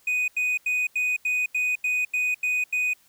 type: tone bursts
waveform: triangle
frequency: 2489 Hz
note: D#7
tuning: in tune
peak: -20 dBFS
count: 10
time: 0.07-2.935 s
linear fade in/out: 5 ms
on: 210 ms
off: 85 ms
effects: white hiss -60 dBFS RMS until 3.08 s